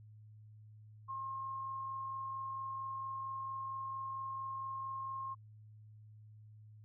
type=tone with amplitude modulation; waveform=sine; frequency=1070 Hz; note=C6; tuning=38 cents sharp; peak=-38 dBFS; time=1.08-5.35 s; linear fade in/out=20 ms; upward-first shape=sine; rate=44.4 Hz; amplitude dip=25%; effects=added 107 Hz sine -54 dBFS peak until 6.84 s